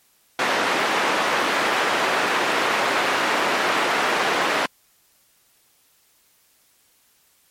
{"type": "band-pass noise", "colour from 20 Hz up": "white", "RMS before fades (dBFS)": -21, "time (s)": [0.39, 4.66], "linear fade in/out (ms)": 2, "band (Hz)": [310, 1800], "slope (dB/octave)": 12, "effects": ["white hiss -60 dBFS RMS until 7.5 s", "MP3 64 kbps"]}